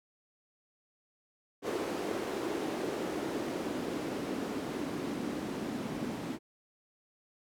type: noise with band-pass filter sweep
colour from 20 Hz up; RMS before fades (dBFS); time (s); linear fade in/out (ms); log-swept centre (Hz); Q
white; -36; 1.62-6.39; 50; 390 to 230; 2.2
effects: none